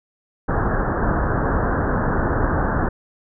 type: low-pass noise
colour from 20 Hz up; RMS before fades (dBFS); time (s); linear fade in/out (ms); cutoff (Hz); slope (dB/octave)
pink; -20; 0.48-2.89; 10; 1700; 96
effects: none